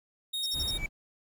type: tone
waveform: 45% pulse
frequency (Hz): 3729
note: A#7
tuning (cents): 0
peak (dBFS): -31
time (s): 0.33-0.78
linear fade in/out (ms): 10
type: tone bursts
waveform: triangle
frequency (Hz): 5450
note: F8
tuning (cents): -43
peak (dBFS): -31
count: 4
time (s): 0.43-0.71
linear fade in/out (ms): 5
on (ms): 34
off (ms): 48
type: noise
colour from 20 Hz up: brown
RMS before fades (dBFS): -37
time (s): 0.53-0.89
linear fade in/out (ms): 50
type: tone with exponential growth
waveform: triangle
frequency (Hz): 2301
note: D7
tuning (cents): -36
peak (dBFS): -27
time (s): 0.68-0.86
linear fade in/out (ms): 2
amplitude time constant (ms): 38
effects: none